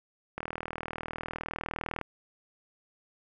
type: click train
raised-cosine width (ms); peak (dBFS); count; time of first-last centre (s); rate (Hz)
0.5; -19; 66; 0.38-2.013; 39.8
effects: none